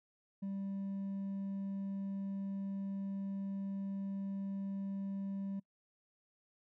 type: tone with hard clipping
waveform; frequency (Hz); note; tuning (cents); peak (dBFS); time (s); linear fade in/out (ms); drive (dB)
sine; 196; G3; 0; -38; 0.42-5.6; 10; 2
effects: noise-tail reverb RT60 0.1 s tail -26 dB re dry